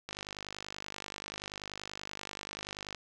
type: click train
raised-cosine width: 0.2 ms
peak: -22 dBFS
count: 145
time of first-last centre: 0.09-2.947 s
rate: 50.4 Hz
effects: none